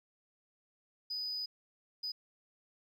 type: tone bursts at uneven times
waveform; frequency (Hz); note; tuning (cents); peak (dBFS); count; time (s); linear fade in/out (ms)
sine; 4978; D#8; 0; -34; 2; 1.1-1.46 / 2.03-2.12; 10
effects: tanh soft clip ceiling -33 dBFS + 12-bit